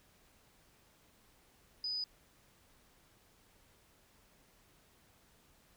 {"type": "tone", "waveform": "sine", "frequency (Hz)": 4978, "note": "D#8", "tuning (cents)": 0, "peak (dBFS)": -35, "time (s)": [1.84, 2.04], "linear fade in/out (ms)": 2, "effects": ["pink hiss -67 dBFS RMS until 5.76 s"]}